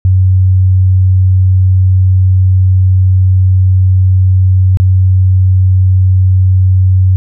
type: tone with dropouts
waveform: sine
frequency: 93.4 Hz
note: F#2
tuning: 17 cents sharp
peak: -4 dBFS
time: 0.05-7.16 s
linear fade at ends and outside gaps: 0 ms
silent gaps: 4.772-4.8 s
effects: none